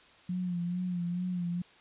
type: tone with vibrato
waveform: sine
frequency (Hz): 177.5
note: F3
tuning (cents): +28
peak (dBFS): -30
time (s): 0.29-1.62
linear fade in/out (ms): 5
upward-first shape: sine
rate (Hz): 2.3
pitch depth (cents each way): 47
effects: white hiss -58 dBFS RMS until 1.8 s + resampled to 8000 Hz